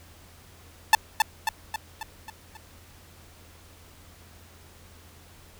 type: tone with echo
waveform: sawtooth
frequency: 880 Hz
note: A5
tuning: in tune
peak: -8 dBFS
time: 0.93-0.95 s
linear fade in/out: 2 ms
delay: 270 ms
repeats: 6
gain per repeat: -5 dB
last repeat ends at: 2.57 s
effects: added 84 Hz sine -53 dBFS peak until 5.59 s + pink hiss -53 dBFS RMS until 5.59 s